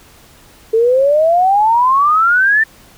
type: exponential sweep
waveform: sine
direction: up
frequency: 438.1 to 1810 Hz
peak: -8 dBFS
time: 0.73-2.64 s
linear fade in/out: 10 ms
effects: pink hiss -44 dBFS RMS until 2.97 s